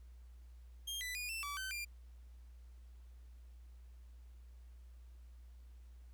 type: tone with pitch steps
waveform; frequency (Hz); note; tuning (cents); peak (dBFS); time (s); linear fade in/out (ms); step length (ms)
sawtooth; 3213 / 1991 / 2451 / 2675 / 1150 / 1536 / 2392; G7 / B6 / D#7 / E7 / D6 / G6 / D7; +42 / +14 / -27 / +25 / -37 / -36 / +31; -37; 0.87-1.85; 10; 140
effects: added 60 Hz sine -53 dBFS peak until 6.13 s + pink hiss -75 dBFS RMS until 6.13 s